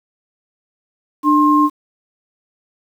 sine tone pair together, 298.3 / 1063 Hz, D4 / C6, +27 / +27 cents, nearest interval octave + minor seventh, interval 2200 cents, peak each -12 dBFS, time 1.23-1.7 s, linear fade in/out 50 ms, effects 7-bit

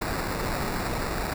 pink noise with sample-and-hold, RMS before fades -29 dBFS, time 0.01-1.34 s, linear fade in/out 10 ms, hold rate 3150 Hz, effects none

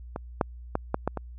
clicks, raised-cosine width 1 ms, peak -18 / -8 / -11 / -10 / -11 / -17 dBFS, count 6, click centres 0.161 / 0.412 / 0.754 / 0.944 / 1.076 / 1.173 s, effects added 60 Hz sine -40 dBFS peak until 1.38 s

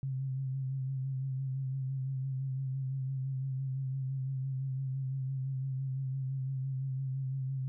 sine tone with vibrato, 133 Hz, C3, 29 cents sharp, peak -32 dBFS, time 0.03-7.68 s, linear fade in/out 0 ms, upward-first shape sine, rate 5.9 Hz, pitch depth 35 cents each way, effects none

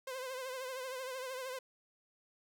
sawtooth tone with vibrato, 517 Hz, C5, 21 cents flat, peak -36 dBFS, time 0.07-1.59 s, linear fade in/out 5 ms, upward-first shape triangle, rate 13 Hz, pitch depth 73 cents each way, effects none

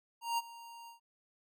square tone with ADSR envelope, 932.3 Hz, A#5, in tune, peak -30 dBFS, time 0.21-1 s, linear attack 170 ms, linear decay 30 ms, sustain -19 dB, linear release 120 ms, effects none

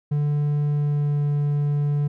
triangle tone with pitch glide, 146.83 to 145.56 Hz, D3 to D3, 0 to -15 cents, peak -17 dBFS, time 0.11-2.08 s, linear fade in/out 10 ms, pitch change -15 cents, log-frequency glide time 0.66-1.24 s, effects none

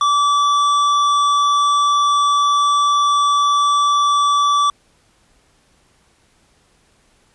triangle tone with hard clipping, 1157 Hz, D6, 26 cents flat, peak -14 dBFS, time 0.01-4.7 s, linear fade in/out 2 ms, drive 14 dB, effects pink hiss -57 dBFS RMS until 7.34 s + resampled to 24000 Hz

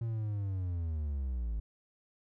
triangle linear sweep, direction down, 116.8 to 52 Hz, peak -30 dBFS, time 0.01-1.6 s, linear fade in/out 5 ms, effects none

